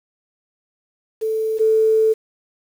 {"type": "tone pair in turn", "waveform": "sine", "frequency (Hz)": [440, 440], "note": ["A4", "A4"], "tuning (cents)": [0, 0], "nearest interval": "unison", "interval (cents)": 0, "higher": "neither", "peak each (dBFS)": [-18, -12], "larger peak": "second", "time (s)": [[1.21, 1.59], [1.59, 2.14]], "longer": "second", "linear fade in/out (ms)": 20, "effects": ["7-bit"]}